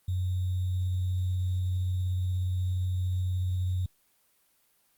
sine tone with sample-and-hold, 91.6 Hz, F#2, 17 cents flat, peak -26 dBFS, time 0.08-3.86 s, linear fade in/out 5 ms, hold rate 3675 Hz, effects white hiss -68 dBFS RMS until 4.97 s + Opus 32 kbps

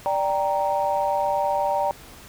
sine chord, G minor, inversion second, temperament equal, 587.3 / 784 / 932.3 Hz, D5 / G5 / Bb5, 0 / 0 / 0 cents, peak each -24 dBFS, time 0.06-1.91 s, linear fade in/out 0 ms, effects tanh soft clip ceiling -11 dBFS + pink hiss -45 dBFS RMS until 2.28 s

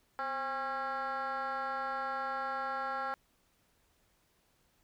sine tone with frequency modulation, 1086 Hz, C#6, 36 cents flat, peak -31 dBFS, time 0.19-3.14 s, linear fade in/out 0 ms, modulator 278 Hz, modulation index 1.8, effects tanh soft clip ceiling -32 dBFS + pink hiss -72 dBFS RMS until 4.83 s

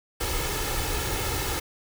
pink noise with comb filter, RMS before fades -28 dBFS, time 0.2-1.6 s, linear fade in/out 10 ms, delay 2.3 ms, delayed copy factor +0.65, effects none

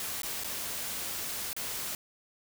white noise with dropouts, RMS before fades -36 dBFS, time 0-1.95 s, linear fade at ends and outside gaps 1 ms, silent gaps 0.219-0.232 / 0.437-0.444 / 1.531-1.565 s, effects none

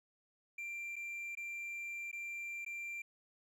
triangle tone with dropouts, 2366 Hz, D7, 12 cents sharp, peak -39 dBFS, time 0.58-3.02 s, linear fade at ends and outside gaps 5 ms, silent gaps 0.958-0.963 / 1.352-1.371 / 2.115-2.128 / 2.649-2.662 s, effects none

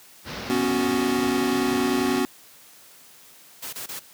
pink low-pass noise, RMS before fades -33 dBFS, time 0.24-2.23 s, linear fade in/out 50 ms, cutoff 5800 Hz, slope 48 dB/octave
square chord, B suspended second, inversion none, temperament equal, 246.9 / 277.2 / 370 Hz, B3 / C#4 / F#4, 0 / 0 / 0 cents, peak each -26 dBFS, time 0.5-2.25 s, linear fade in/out 0 ms
white noise bursts, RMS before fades -34 dBFS, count 3, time 3.62-3.996 s, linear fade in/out 10 ms, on 110 ms, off 23 ms
effects white hiss -50 dBFS RMS until 4.13 s + high-pass 100 Hz 12 dB/octave

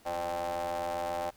35% pulse ring-modulated tone, 87.31 Hz, F2, in tune, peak -27 dBFS, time 0.05-1.31 s, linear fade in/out 20 ms, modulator 692 Hz, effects pink hiss -61 dBFS RMS until 1.36 s

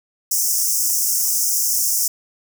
pink high-pass noise, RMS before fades -19 dBFS, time 0.31-2.08 s, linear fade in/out 5 ms, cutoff 5300 Hz, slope 96 dB/octave, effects none

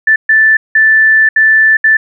sine tone bursts at uneven times, 1760 Hz, A6, in tune, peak -4 dBFS, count 5, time 0.07-0.16 / 0.29-0.57 / 0.75-1.29 / 1.36-1.77 / 1.84-1.97 s, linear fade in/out 5 ms, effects none

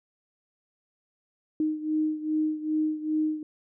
sine beating tone pair, 308.8 / 311.3 Hz, D#4 / D#4, -13 / +1 cents, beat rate 2.5 Hz, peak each -26 / -30 dBFS, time 1.6-3.43 s, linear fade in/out 2 ms, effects none

